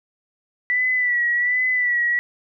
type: tone with vibrato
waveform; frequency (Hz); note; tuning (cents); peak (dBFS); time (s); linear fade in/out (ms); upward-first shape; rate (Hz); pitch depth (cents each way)
sine; 1964; B6; -10; -17; 0.7-2.19; 0; sine; 1.3; 47
effects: none